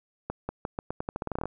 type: accelerating click train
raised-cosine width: 1 ms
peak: -17 dBFS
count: 16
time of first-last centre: 0.3-1.456 s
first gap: 190 ms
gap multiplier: 0.85
effects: none